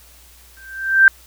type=tone with exponential growth; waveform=sine; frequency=1568 Hz; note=G6; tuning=in tune; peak=-3 dBFS; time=0.57-1.08 s; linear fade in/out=1 ms; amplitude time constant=110 ms; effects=added 60 Hz sine -48 dBFS peak until 1.26 s + white hiss -48 dBFS RMS until 1.26 s